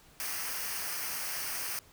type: noise with comb filter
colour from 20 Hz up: white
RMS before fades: -36 dBFS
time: 0.2-1.79 s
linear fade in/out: 0 ms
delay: 0.27 ms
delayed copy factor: -0.65
effects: pink hiss -59 dBFS RMS until 1.92 s